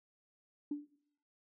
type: tone with exponential decay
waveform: sine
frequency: 291.9 Hz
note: D4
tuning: 10 cents flat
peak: -31 dBFS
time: 0.71-0.96 s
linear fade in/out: 5 ms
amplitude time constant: 53 ms
effects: noise-tail reverb RT60 0.6 s tail -18 dB re dry + tanh soft clip ceiling -27 dBFS